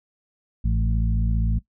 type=harmonic tone with a mistuned harmonic; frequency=55 Hz; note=A1; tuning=in tune; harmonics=1 / 2 / 3 / 4; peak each=-20 / -26 / -30 / -32 dBFS; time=0.64-1.59 s; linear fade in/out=10 ms; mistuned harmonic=3; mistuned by=+30 cents; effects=noise-tail reverb RT60 0.1 s tail -18 dB re dry